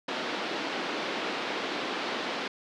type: band-pass noise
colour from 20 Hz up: pink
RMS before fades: -33 dBFS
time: 0.08-2.48 s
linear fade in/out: 5 ms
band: 250 to 4300 Hz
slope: 24 dB/octave
effects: none